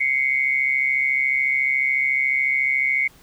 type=tone pair together; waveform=sine; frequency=2083 / 2217 Hz; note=C7 / C#7; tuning=-8 / 0 cents; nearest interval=minor second; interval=108 cents; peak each=-21 / -20 dBFS; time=0-3.08 s; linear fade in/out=10 ms; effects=pink hiss -52 dBFS RMS until 3.22 s